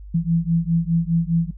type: beating tone pair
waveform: sine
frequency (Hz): 164.81 / 169.71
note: E3 / F3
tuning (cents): 0 / -49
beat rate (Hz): 4.9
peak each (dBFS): -20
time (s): 0.14-1.51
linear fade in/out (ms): 10
effects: noise-tail reverb RT60 0.1 s tail -20 dB re dry + added 50 Hz sine -35 dBFS peak until 1.57 s